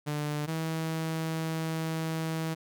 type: tone pair in turn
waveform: sawtooth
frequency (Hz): 148.7 / 161.07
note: D3 / E3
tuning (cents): +22 / -40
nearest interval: minor second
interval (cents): 138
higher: second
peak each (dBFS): -26 / -26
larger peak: neither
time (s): 0.06-0.47 / 0.47-2.55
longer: second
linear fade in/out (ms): 20
effects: none